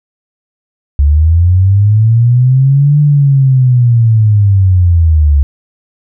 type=linear two-way sweep; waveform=sine; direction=up then down; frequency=69.3 to 148.5 to 69.3 Hz; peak=-4 dBFS; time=0.99-5.43 s; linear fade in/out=0 ms; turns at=3 s; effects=none